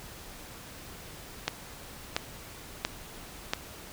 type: click train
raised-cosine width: 0.2 ms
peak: -9 dBFS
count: 4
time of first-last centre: 1.48-3.535 s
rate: 1.46 Hz
effects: pink hiss -46 dBFS RMS until 3.92 s